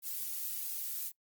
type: noise with flanger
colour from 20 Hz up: violet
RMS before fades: -38 dBFS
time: 0.02-1.12 s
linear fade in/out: 50 ms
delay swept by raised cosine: 1.6 to 4.3 ms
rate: 1.5 Hz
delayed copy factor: -0.75
effects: noise-tail reverb RT60 0.1 s tail -20 dB re dry + Opus 48 kbps